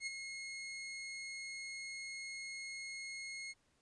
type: tone with ADSR envelope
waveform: sawtooth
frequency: 2160 Hz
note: C#7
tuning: 45 cents flat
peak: -33 dBFS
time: 0-3.54 s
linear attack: 67 ms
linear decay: 20 ms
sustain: -7 dB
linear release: 35 ms
effects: pink hiss -75 dBFS RMS until 3.81 s + resampled to 22050 Hz